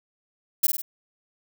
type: noise with echo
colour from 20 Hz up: violet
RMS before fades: -18 dBFS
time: 0.63-0.67 s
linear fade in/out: 10 ms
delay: 50 ms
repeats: 3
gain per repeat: -5 dB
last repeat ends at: 0.82 s
effects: none